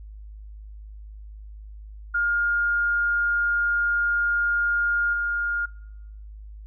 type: tone with level steps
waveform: sine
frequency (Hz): 1415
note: F6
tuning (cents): +22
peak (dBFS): -20 / -23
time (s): 2.14-5.66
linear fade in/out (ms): 10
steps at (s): 5.13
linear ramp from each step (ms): 5
effects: noise-tail reverb RT60 0.9 s tail -26 dB re dry + added 52 Hz sine -38 dBFS peak until 6.66 s